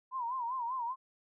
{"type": "tone with vibrato", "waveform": "sine", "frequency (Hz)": 987.8, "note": "B5", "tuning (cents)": 0, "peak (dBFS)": -33, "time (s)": [0.11, 0.96], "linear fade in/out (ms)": 50, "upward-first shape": "sine", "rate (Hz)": 5.1, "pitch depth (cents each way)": 120, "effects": []}